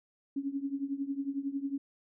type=tone with tremolo; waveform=sine; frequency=277.2 Hz; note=C#4; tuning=in tune; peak=-28 dBFS; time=0.36-1.78 s; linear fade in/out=5 ms; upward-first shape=triangle; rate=11 Hz; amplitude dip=90%; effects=none